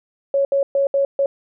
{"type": "tone bursts at uneven times", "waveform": "sine", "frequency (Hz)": 554.4, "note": "C#5", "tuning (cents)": 0, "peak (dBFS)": -14, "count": 5, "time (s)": [[0.34, 0.45], [0.52, 0.63], [0.75, 0.87], [0.94, 1.05], [1.19, 1.26]], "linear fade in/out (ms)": 2, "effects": []}